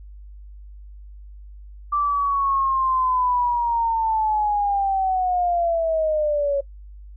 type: linear sweep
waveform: sine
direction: down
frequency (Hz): 1174.7 to 554.4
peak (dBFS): -18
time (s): 1.92-6.61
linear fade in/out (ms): 10
effects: noise-tail reverb RT60 0.1 s tail -21 dB re dry + added 50 Hz sine -38 dBFS peak until 7.16 s